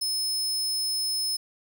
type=tone; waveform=sawtooth; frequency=5200 Hz; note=E8; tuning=24 cents flat; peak=-23 dBFS; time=0.01-1.37 s; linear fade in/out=10 ms; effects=10-bit